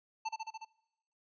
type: tone with echo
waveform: square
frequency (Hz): 886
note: A5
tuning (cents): +12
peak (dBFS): -34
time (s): 0.25-0.29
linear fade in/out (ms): 10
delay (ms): 72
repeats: 5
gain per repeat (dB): -2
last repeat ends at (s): 0.65
effects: noise-tail reverb RT60 1.0 s tail -23 dB re dry + resampled to 16000 Hz